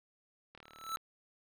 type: click train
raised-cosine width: 0.3 ms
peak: -36 dBFS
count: 17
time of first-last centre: 0.55-0.971 s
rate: 38 Hz
type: tone with exponential growth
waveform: square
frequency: 1318.5 Hz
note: E6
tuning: in tune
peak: -33 dBFS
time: 0.63-0.96 s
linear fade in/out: 1 ms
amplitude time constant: 70 ms
effects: none